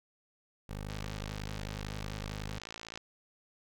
15% pulse tone, 51 Hz, G#1, 31 cents flat, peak -32 dBFS, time 0.69-2.59 s, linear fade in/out 5 ms
click train, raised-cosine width 0.2 ms, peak -25 dBFS, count 117, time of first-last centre 0.9-2.975 s, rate 55.9 Hz
effects none

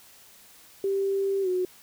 sine tone with pitch glide, 392 to 365.7 Hz, G4 to F#4, 0 to -20 cents, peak -23 dBFS, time 0.84-1.65 s, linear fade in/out 2 ms, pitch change -120 cents, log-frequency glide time 1.42-1.48 s, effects white hiss -53 dBFS RMS until 1.82 s

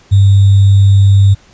sine tone with sample-and-hold, 98.6 Hz, G2, 11 cents sharp, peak -3 dBFS, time 0.11-1.35 s, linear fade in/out 20 ms, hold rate 3675 Hz, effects pink hiss -45 dBFS RMS until 1.53 s + resampled to 16000 Hz

